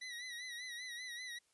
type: tone with vibrato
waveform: 25% pulse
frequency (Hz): 1953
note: B6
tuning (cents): -20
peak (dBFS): -40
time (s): 0.01-1.39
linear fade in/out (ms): 10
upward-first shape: sine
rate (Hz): 5.1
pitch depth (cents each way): 69
effects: white hiss -75 dBFS RMS until 1.53 s + resampled to 24000 Hz